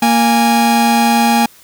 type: tone pair together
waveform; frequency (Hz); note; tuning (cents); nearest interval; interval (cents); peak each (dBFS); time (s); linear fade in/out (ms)
45% pulse; 232.4 / 825; A#3 / G#5; -5 / -12; octave + minor seventh; 2193; -12; 0.02-1.46; 5
effects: white hiss -44 dBFS RMS until 1.63 s